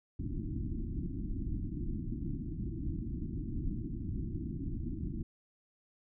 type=low-pass noise; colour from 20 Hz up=pink; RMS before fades=-37 dBFS; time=0.19-5.23 s; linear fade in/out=5 ms; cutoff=340 Hz; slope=96 dB/octave; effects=none